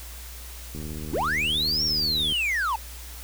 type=click train; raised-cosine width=3 ms; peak=-24 dBFS; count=122; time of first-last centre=0.75-2.323 s; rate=76.9 Hz
type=linear two-way sweep; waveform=triangle; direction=up then down; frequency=240.6 to 5610 to 832 Hz; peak=-21 dBFS; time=1.13-2.76 s; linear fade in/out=5 ms; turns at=1.84 s
effects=added 60 Hz sine -39 dBFS peak until 3.23 s + white hiss -43 dBFS RMS until 3.23 s